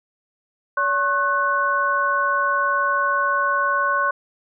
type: tone cluster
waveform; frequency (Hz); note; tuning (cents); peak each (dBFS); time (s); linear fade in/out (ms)
sine; 571 / 1086 / 1493; D5 / C#6 / F#6; -49 / -36 / +15; -27 / -20 / -21; 0.77-4.11; 5
effects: none